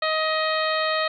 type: harmonic tone with a mistuned harmonic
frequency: 629 Hz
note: D#5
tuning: 19 cents sharp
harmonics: 1 / 2 / 3 / 4 / 5 / 6 / 7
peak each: -25 / -26 / -28 / -33 / -35 / -33 / -32 dBFS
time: 0.02-1.08 s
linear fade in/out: 5 ms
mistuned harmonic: 7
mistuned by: -69 cents
effects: none